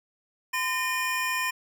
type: tone cluster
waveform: square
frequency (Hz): 1019 / 1825 / 2438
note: C6 / A#6 / D#7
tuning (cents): -46 / -37 / -36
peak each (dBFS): -31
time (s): 0.53-1.51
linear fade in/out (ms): 10
effects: none